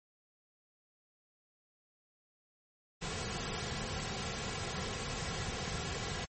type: noise with comb filter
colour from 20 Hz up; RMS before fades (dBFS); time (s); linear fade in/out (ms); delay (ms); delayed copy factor
pink; -38; 3.01-6.26; 20; 3.3; -0.6
effects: MP3 32 kbps